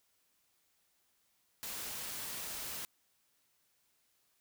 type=noise; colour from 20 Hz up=white; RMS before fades=-42 dBFS; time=1.63-2.85 s; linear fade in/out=0 ms; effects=white hiss -75 dBFS RMS until 4.4 s